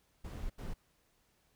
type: noise bursts at uneven times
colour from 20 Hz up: brown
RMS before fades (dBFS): -40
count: 2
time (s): 0.24-0.5 / 0.58-0.74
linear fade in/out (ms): 10
effects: pink hiss -73 dBFS RMS until 1.55 s